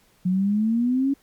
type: exponential sweep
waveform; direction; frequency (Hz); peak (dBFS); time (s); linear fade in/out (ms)
sine; up; 179.1 to 281; -18; 0.25-1.14; 10
effects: pink hiss -60 dBFS RMS until 1.22 s + MP3 96 kbps